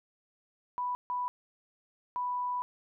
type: tone bursts at uneven times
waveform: sine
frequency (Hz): 987.8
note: B5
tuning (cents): 0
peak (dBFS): -30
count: 3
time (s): 0.78-0.95 / 1.1-1.28 / 2.16-2.62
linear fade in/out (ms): 0
effects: none